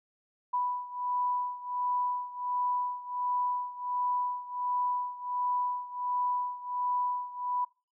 sine beating tone pair, 987.8 / 989.2 Hz, B5 / B5, 0 / +3 cents, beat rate 1.4 Hz, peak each -31 / -34 dBFS, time 0.53-7.65 s, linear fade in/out 10 ms, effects noise-tail reverb RT60 0.3 s tail -22 dB re dry

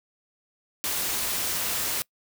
white noise, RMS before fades -28 dBFS, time 0.84-2.02 s, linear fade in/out 0 ms, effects noise-tail reverb RT60 0.1 s tail -24 dB re dry

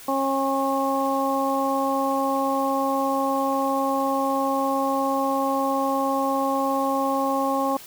harmonic tone, 271.7 Hz, C#4, 35 cents flat, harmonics 1 / 2 / 3 / 4, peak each -26 / -26 / -26 / -26 dBFS, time 0.08-7.77 s, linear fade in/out 5 ms, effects white hiss -43 dBFS RMS until 7.86 s

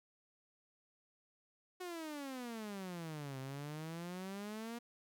sawtooth exponential two-way sweep, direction down then up, 370 to 130.81 to 239.2 Hz, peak -39 dBFS, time 1.8-4.79 s, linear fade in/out 10 ms, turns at 3.39 s, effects none

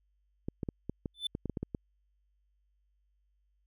clicks, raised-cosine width 3 ms, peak -22 dBFS, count 11, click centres 0.485 / 0.632 / 0.688 / 0.896 / 1.058 / 1.351 / 1.457 / 1.497 / 1.572 / 1.63 / 1.748 s
triangle tone with exponential growth, 3520 Hz, A7, in tune, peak -26 dBFS, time 1.14-1.27 s, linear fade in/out 5 ms, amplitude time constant 27 ms
effects added 50 Hz sine -70 dBFS peak until 3.66 s

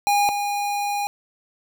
square tone pair in turn, 816 / 816 Hz, G#5 / G#5, -31 / -31 cents, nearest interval unison, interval 0 cents, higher neither, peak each -17 / -23 dBFS, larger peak first, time 0.07-0.29 / 0.29-1.07 s, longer second, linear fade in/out 0 ms, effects none

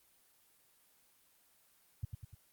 sine tone with echo, 101.1 Hz, G#2, 46 cents flat, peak -32 dBFS, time 2.03-2.05 s, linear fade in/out 5 ms, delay 99 ms, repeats 3, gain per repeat -5 dB, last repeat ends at 2.347 s, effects white hiss -69 dBFS RMS until 2.52 s + Opus 24 kbps

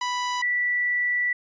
sawtooth / sine tone pair in turn, 987.8 / 1961.4 Hz, B5 / B6, 0 / -12 cents, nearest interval octave, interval 1188 cents, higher second, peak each -21 dBFS, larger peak neither, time 0.01-0.42 / 0.42-1.33 s, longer second, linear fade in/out 5 ms, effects resampled to 16000 Hz

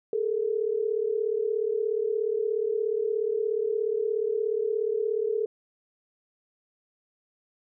sine tone pair together, 418.6 / 455.5 Hz, G#4 / A#4, +14 / -40 cents, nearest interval minor second, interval 146 cents, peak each -27 dBFS, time 0.13-5.46 s, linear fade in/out 2 ms, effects none

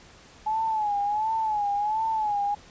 sine tone with vibrato, 850 Hz, G#5, 40 cents sharp, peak -23 dBFS, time 0.46-2.55 s, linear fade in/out 10 ms, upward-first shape sine, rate 1.4 Hz, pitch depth 87 cents each way, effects pink hiss -51 dBFS RMS until 2.7 s + resampled to 16000 Hz

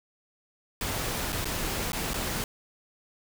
pink noise with dropouts, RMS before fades -31 dBFS, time 0.81-2.44 s, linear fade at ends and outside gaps 2 ms, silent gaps 1.323-1.327 / 1.445-1.454 / 1.92-1.931 / 2.135-2.141 s, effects none

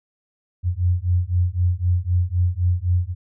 sine beating tone pair, 87.31 / 91.21 Hz, F2 / F#2, 0 / -24 cents, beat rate 3.9 Hz, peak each -20 dBFS, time 0.63-3.15 s, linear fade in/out 50 ms, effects none

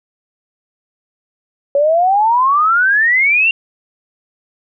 sine exponential sweep, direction up, 554.4 to 2794 Hz, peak -9 dBFS, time 1.75-3.51 s, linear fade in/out 2 ms, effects none

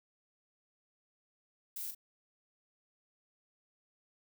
violet noise with echo, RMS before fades -41 dBFS, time 1.76-1.91 s, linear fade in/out 5 ms, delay 39 ms, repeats 1, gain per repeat -8 dB, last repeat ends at 1.949 s, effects none

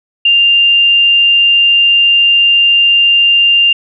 sine tone, 2794 Hz, F7, in tune, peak -5 dBFS, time 0.25-3.73 s, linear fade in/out 5 ms, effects none

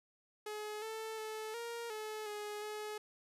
sawtooth tone with pitch steps, 423.4 / 441.9 / 435.2 / 468 / 430.5 / 417.8 / 423.9 Hz, G#4 / A4 / A4 / A#4 / A4 / G#4 / G#4, +33 / +7 / -19 / +7 / -38 / +10 / +35 cents, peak -37 dBFS, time 0.46-2.98 s, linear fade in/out 5 ms, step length 360 ms, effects resampled to 32000 Hz

